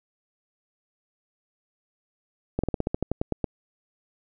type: slowing click train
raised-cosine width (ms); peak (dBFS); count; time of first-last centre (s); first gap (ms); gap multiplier
2; -11; 12; 2.59-3.442; 46; 1.1
effects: none